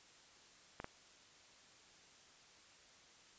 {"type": "clicks", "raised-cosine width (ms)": 0.5, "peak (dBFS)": -29, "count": 2, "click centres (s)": [0.801, 0.844], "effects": ["white hiss -63 dBFS RMS until 3.38 s", "resampled to 16000 Hz"]}